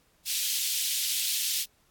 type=high-pass noise; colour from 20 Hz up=pink; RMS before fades=-29 dBFS; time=0.25-1.66 s; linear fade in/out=50 ms; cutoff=3000 Hz; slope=24 dB/octave; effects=pink hiss -66 dBFS RMS until 1.9 s + AAC 64 kbps